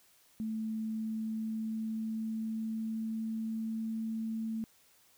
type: tone with pitch glide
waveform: sine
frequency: 220 to 222.8 Hz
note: A3 to A3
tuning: 0 to +22 cents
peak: -33 dBFS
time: 0.4-4.64 s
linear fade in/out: 0 ms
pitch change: +22 cents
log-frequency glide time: 0.84-3.96 s
effects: white hiss -65 dBFS RMS until 5.17 s